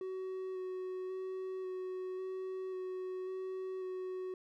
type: tone with vibrato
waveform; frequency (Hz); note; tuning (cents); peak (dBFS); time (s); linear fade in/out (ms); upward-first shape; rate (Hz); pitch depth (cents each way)
triangle; 373.3; F#4; +15; -36; 0.01-4.34; 2; square; 0.92; 11
effects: none